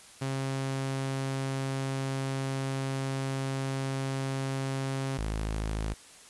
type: tone pair in turn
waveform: sawtooth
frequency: 134.6 / 53.42 Hz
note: C3 / G#1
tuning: +49 / +50 cents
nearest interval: octave + major third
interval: 1599 cents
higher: first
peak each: -26 dBFS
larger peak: neither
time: 0.21-5.18 / 5.18-5.94 s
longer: first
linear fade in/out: 10 ms
effects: white hiss -52 dBFS RMS until 6.29 s + resampled to 24000 Hz